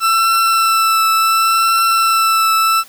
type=tone with vibrato; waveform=40% pulse; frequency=1332 Hz; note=E6; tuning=18 cents sharp; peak=-10 dBFS; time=0-2.84 s; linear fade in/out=50 ms; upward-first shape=triangle; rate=0.69 Hz; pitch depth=21 cents each way; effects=white hiss -42 dBFS RMS until 2.88 s